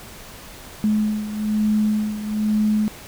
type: beating tone pair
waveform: sine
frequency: 212.8 / 213.9 Hz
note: G#3 / A3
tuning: +42 / -49 cents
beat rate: 1.1 Hz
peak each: -19 / -24 dBFS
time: 0.84-2.88 s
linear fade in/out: 0 ms
effects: pink hiss -40 dBFS RMS until 3.07 s